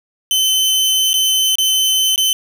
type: tone with dropouts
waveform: sawtooth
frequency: 3059 Hz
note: G7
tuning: 43 cents flat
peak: -9 dBFS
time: 0.31-2.33 s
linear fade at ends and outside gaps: 1 ms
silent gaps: 1.132-1.14 / 1.555-1.584 / 2.16-2.178 s
effects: none